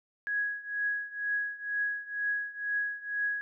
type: tone with tremolo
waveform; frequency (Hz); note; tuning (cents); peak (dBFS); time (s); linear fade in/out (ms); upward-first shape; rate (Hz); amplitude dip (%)
sine; 1664; G#6; +3; -26; 0.27-3.41; 0; triangle; 2.1; 90
effects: none